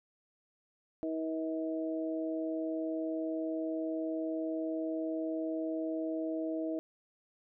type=harmonic tone; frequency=160 Hz; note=D#3; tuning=49 cents sharp; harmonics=2 / 3 / 4; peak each=-34 / -42 / -38 dBFS; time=1.03-6.79 s; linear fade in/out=0 ms; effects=none